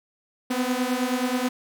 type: beating tone pair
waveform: sawtooth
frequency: 246.9 / 256.3 Hz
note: B3 / C4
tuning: 0 / -36 cents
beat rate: 9.4 Hz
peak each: -22 dBFS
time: 0.5-1.49 s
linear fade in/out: 10 ms
effects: none